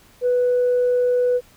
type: tone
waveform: sine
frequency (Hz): 493.9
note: B4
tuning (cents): 0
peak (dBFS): -14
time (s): 0.21-1.41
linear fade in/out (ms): 50
effects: tanh soft clip ceiling -12 dBFS + pink hiss -52 dBFS RMS until 1.56 s